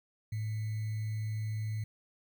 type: tone with sample-and-hold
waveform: sine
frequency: 108.3 Hz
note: A2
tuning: 27 cents flat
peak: -32 dBFS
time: 0.32-1.84 s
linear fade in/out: 5 ms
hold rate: 2100 Hz
effects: none